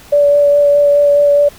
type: tone with vibrato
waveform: sine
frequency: 577 Hz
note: D5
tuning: 31 cents flat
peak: -6 dBFS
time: 0.12-1.49 s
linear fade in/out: 10 ms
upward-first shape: sine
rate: 4.8 Hz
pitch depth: 11 cents each way
effects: pink hiss -39 dBFS RMS until 1.58 s